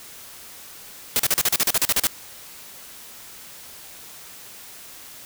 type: noise bursts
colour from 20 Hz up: white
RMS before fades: -19 dBFS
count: 13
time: 1.16-2.07 s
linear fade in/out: 0 ms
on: 34 ms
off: 39 ms
effects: white hiss -42 dBFS RMS until 5.25 s